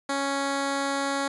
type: tone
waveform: 10% pulse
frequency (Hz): 277.2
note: C#4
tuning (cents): 0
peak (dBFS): -17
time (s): 0.09-1.28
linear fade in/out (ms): 5
effects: resampled to 24000 Hz